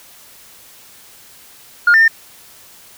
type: tone with pitch steps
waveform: sine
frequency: 1420 / 1796 / 1813 Hz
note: F6 / A6 / A#6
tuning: +28 / +35 / -49 cents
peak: -5 dBFS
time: 1.87-2.08 s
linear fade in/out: 5 ms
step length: 70 ms
effects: tanh soft clip ceiling -4 dBFS + white hiss -43 dBFS RMS until 2.97 s